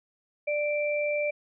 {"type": "tone pair together", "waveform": "sine", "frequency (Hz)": [591.2, 2349], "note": ["D5", "D7"], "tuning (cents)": [11, 0], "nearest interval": "2 octaves", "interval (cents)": 2389, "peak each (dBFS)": [-26, -31], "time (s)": [0.47, 1.31], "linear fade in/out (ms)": 10, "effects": []}